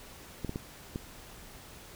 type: clicks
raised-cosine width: 3 ms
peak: -21 dBFS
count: 4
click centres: 0.447 / 0.494 / 0.559 / 0.959 s
effects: pink hiss -50 dBFS RMS until 1.95 s